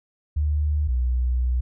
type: tone pair in turn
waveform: sine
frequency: 74.6 / 61.99 Hz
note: D2 / B1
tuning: +28 / +7 cents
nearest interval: minor third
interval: 321 cents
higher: first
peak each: -19 dBFS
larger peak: neither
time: 0.36-0.88 / 0.88-1.61 s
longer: second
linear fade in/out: 10 ms
effects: none